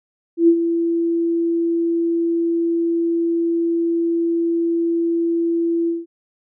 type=tone with ADSR envelope; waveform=sine; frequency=336 Hz; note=E4; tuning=33 cents sharp; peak=-7 dBFS; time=0.37-6.06 s; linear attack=110 ms; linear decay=72 ms; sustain=-9 dB; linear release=180 ms; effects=none